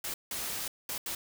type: noise bursts at uneven times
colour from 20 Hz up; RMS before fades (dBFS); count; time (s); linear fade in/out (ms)
white; -36; 4; 0.04-0.14 / 0.31-0.68 / 0.89-0.98 / 1.06-1.15; 2
effects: none